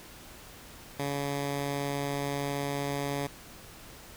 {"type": "tone", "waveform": "10% pulse", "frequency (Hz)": 141.4, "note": "C#3", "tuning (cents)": 35, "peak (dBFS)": -22, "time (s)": [0.99, 3.27], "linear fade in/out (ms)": 5, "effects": ["pink hiss -49 dBFS RMS until 4.16 s"]}